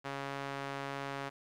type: tone with band-pass filter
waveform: sawtooth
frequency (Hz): 138.59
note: C#3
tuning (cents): 0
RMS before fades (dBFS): -40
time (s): 0.04-1.3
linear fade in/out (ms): 20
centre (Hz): 1300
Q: 0.65
effects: 11-bit